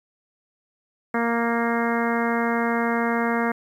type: harmonic tone with a mistuned harmonic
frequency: 233.1 Hz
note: A#3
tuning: in tune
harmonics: 1 / 2 / 3 / 4 / 5 / 6 / 7 / 8 / 9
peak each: -24 / -27 / -29 / -30 / -31 / -32 / -32 / -33 / -34 dBFS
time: 1.14-3.52 s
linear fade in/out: 5 ms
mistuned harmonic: 9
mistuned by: +18 cents
effects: 9-bit